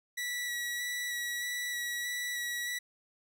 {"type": "tone with vibrato", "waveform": "sawtooth", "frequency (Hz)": 1942, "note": "B6", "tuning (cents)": -30, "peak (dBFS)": -30, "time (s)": [0.17, 2.79], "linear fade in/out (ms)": 10, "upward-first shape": "square", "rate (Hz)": 1.6, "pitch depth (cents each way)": 11, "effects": []}